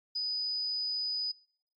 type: tone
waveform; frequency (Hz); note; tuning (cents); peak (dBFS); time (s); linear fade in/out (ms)
sine; 4978; D#8; 0; -30; 0.15-1.32; 10
effects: noise-tail reverb RT60 0.7 s tail -26 dB re dry + MP3 32 kbps